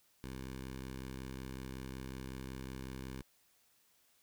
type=tone with notch filter; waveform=10% pulse; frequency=65.41 Hz; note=C2; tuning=in tune; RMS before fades=-45 dBFS; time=0.24-3.22 s; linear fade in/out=0 ms; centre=710 Hz; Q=1.5; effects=white hiss -71 dBFS RMS until 4.22 s